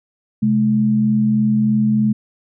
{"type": "tone pair together", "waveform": "sine", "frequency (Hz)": [131.21, 214.4], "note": ["C3", "A3"], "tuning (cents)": [5, -45], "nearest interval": "major sixth", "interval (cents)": 850, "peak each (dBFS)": [-21, -13], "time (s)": [0.42, 2.13], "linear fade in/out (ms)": 10, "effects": []}